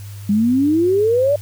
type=exponential sweep; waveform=sine; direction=up; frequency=198.1 to 597 Hz; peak=-12 dBFS; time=0.29-1.36 s; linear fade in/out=5 ms; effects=added 101 Hz sine -30 dBFS peak until 1.41 s + white hiss -44 dBFS RMS until 1.41 s